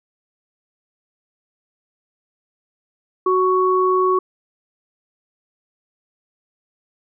sine tone pair together, 371.4 / 1112.9 Hz, F#4 / C#6, +7 / +6 cents, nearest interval octave + perfect fifth, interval 1899 cents, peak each -16 / -17 dBFS, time 3.26-4.19 s, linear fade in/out 5 ms, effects none

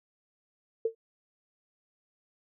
sine tone with exponential decay, 452.6 Hz, A4, 49 cents sharp, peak -21 dBFS, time 0.85-0.95 s, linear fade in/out 5 ms, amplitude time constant 20 ms, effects none

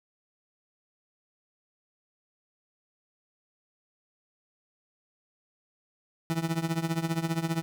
30% pulse tone with tremolo, 164.3 Hz, E3, 5 cents flat, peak -21 dBFS, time 6.3-7.62 s, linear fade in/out 0 ms, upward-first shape triangle, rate 15 Hz, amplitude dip 90%, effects none

